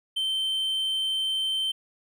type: tone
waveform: triangle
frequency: 3106 Hz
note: G7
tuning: 17 cents flat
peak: -23 dBFS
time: 0.16-1.72 s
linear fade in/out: 10 ms
effects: none